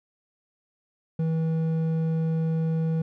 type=tone with hard clipping; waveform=sine; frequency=161.6 Hz; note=E3; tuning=34 cents flat; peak=-24 dBFS; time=1.19-3.02 s; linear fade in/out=5 ms; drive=6 dB; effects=none